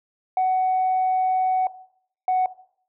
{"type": "tone pair in turn", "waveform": "sine", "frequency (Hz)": [747, 742.3], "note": ["F#5", "F#5"], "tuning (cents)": [16, 5], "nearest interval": "unison", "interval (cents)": 11, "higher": "first", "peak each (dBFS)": -16, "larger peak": "neither", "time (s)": [[0.37, 1.67], [2.28, 2.46]], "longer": "first", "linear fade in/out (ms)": 2, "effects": ["noise-tail reverb RT60 0.6 s tail -17 dB re dry", "tanh soft clip ceiling -15 dBFS"]}